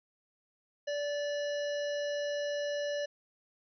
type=harmonic tone with a mistuned harmonic; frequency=581 Hz; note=D5; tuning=19 cents flat; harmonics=1 / 3 / 5 / 7 / 9 / 10; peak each=-32 / -42 / -46 / -49 / -51 / -52 dBFS; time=0.87-3.06 s; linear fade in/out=10 ms; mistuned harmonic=10; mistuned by=+17 cents; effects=none